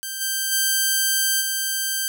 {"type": "tone with level steps", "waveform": "5% pulse", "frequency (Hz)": 1568, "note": "G6", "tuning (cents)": 0, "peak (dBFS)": [-17, -11, -7, -11], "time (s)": [0.03, 2.08], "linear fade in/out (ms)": 0, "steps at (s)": [0.2, 0.51, 1.4], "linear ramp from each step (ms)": 20, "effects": []}